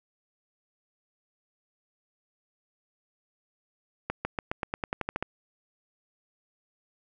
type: accelerating click train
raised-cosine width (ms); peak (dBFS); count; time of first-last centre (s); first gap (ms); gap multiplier
0.5; -14; 12; 4.1-5.226; 150; 0.92
effects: none